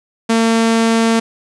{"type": "tone", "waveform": "sawtooth", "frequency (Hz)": 227.1, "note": "A#3", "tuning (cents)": -45, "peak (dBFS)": -7, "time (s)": [0.29, 1.2], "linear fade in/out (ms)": 10, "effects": ["resampled to 22050 Hz", "7-bit"]}